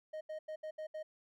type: tone bursts at uneven times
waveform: triangle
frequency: 622 Hz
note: D#5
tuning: 1 cent flat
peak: -38 dBFS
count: 6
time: 0.13-0.21 / 0.29-0.39 / 0.48-0.56 / 0.63-0.71 / 0.78-0.87 / 0.94-1.03 s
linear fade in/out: 10 ms
effects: none